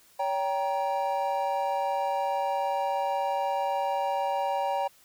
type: chord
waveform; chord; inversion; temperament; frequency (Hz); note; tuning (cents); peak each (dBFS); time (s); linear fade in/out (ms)
triangle; G diminished; second; just; 564.5 / 784 / 940.8; Db5 / G5 / Bb5; +31 / 0 / +16; -29 / -27 / -29; 0.19-4.88; 10
effects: white hiss -59 dBFS RMS until 5.04 s